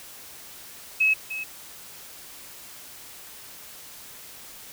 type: tone with echo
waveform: sine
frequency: 2573 Hz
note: E7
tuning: 43 cents flat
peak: -17 dBFS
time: 1-1.14 s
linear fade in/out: 10 ms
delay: 300 ms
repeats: 1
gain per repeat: -12 dB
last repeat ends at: 1.44 s
effects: white hiss -44 dBFS RMS until 4.72 s